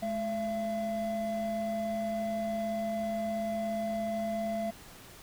triangle tone pair together, 212.9 / 675.9 Hz, G#3 / E5, +43 / +43 cents, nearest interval octave + minor sixth, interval 2000 cents, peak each -33 / -30 dBFS, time 0.02-4.71 s, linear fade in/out 10 ms, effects pink hiss -51 dBFS RMS until 5.22 s

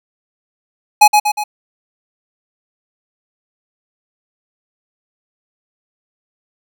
square tone with echo, 840 Hz, G#5, 19 cents sharp, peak -3 dBFS, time 1.01-1.08 s, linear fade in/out 10 ms, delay 120 ms, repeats 3, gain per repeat -5 dB, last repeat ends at 1.44 s, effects none

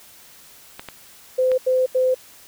clicks, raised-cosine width 0.3 ms, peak -17 dBFS, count 3, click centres 0.795 / 0.887 / 1.517 s
sine tone bursts, 513 Hz, C5, 34 cents flat, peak -15 dBFS, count 3, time 1.38-2.146 s, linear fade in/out 10 ms, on 200 ms, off 83 ms
effects white hiss -47 dBFS RMS until 2.47 s

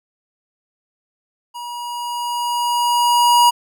square tone with level ramp, 960 Hz, B5, 49 cents flat, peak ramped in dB -29 to -9 dBFS, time 1.54-3.51 s, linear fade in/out 20 ms, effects none

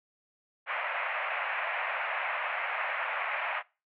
white band-pass noise, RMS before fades -33 dBFS, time 0.66-3.63 s, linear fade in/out 50 ms, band 580 to 2500 Hz, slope 48 dB/octave, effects noise-tail reverb RT60 0.3 s tail -22 dB re dry

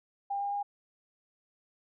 sine tone with pitch steps, 800 / 806 / 812.1 Hz, G5 / G5 / G#5, +35 / +48 / -39 cents, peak -30 dBFS, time 0.3-0.63 s, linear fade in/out 10 ms, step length 110 ms, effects none

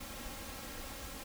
pink noise with comb filter, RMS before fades -45 dBFS, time 0-1.24 s, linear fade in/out 10 ms, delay 3.7 ms, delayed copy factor +0.65, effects none

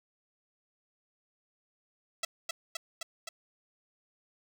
5% pulse tone with echo, 659.3 Hz, E5, in tune, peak -19 dBFS, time 2.23-2.25 s, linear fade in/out 5 ms, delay 260 ms, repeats 4, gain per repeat -2 dB, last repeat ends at 3.29 s, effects none

